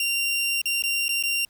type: tone with dropouts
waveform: sawtooth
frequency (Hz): 2769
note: F7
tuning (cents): -15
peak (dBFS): -19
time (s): 0-1.45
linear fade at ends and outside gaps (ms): 2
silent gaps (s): 0.616-0.656 / 0.823-0.837 / 1.082-1.091 / 1.227-1.236
effects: pink hiss -63 dBFS RMS until 1.49 s